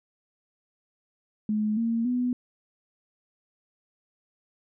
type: tone with pitch steps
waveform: sine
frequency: 213.1 / 229.7 / 247.6 Hz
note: G#3 / A#3 / B3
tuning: +45 / -25 / +5 cents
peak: -23 dBFS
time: 1.49-2.33 s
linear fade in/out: 2 ms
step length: 280 ms
effects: none